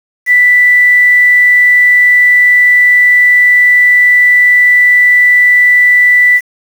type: tone with quantisation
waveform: sine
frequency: 1975.5 Hz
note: B6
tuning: in tune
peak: -3 dBFS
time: 0.26-6.41 s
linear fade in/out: 50 ms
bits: 5
effects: none